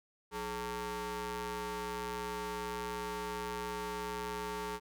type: ring-modulated tone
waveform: sawtooth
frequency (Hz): 240.6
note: B3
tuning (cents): -45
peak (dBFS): -30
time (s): 0.31-4.8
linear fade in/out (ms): 50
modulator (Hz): 662
effects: none